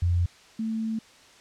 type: tone pair in turn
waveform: sine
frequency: 87.31 / 222.2 Hz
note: F2 / A3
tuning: 0 / +17 cents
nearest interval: octave + major third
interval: 1617 cents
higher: second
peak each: -20 / -26 dBFS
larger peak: first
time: 0.02-0.26 / 0.59-0.99 s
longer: second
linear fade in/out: 5 ms
effects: white hiss -53 dBFS RMS until 1.4 s + low-pass 6000 Hz 12 dB/octave